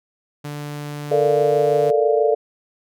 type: tone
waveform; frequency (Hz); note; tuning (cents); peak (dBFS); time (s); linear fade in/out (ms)
sawtooth; 146.83; D3; 0; -24; 0.44-1.91; 10
type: chord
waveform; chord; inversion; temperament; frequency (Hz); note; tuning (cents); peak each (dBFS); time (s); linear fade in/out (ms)
sine; Bb major seventh; third; equal; 440 / 466.2 / 587.3 / 698.5; A4 / Bb4 / D5 / F5; 0 / 0 / 0 / 0; -17 / -21 / -20 / -23; 1.11-2.35; 10
effects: none